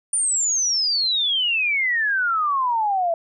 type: exponential sweep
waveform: sine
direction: down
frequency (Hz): 9397 to 656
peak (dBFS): -18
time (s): 0.13-3.14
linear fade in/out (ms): 2
effects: none